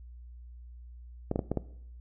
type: clicks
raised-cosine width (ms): 2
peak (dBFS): -15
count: 5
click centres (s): 1.314 / 1.359 / 1.392 / 1.516 / 1.573
effects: noise-tail reverb RT60 0.7 s tail -18 dB re dry + added 60 Hz sine -45 dBFS peak until 2 s